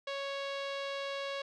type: tone with low-pass filter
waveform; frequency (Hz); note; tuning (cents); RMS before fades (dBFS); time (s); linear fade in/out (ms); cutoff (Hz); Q
sawtooth; 554.4; C#5; 0; -38; 0.07-1.42; 5; 3900; 2
effects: none